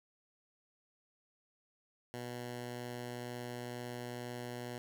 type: tone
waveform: 10% pulse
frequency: 122.1 Hz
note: B2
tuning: 19 cents flat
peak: -33 dBFS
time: 2.14-4.78 s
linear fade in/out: 0 ms
effects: none